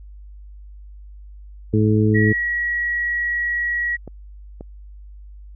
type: harmonic tone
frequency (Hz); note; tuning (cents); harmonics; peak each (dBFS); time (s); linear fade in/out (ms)
107.5; A2; -40; 1 / 2 / 3 / 4; -16 / -19 / -21 / -22; 1.73-2.33; 10
type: tone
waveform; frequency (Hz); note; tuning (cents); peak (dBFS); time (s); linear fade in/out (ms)
sine; 1916; A#6; +47; -19; 2.14-3.97; 20
type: clicks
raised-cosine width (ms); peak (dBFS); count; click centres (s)
2; -21; 2; 4.077 / 4.609
effects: added 50 Hz sine -37 dBFS peak until 5.55 s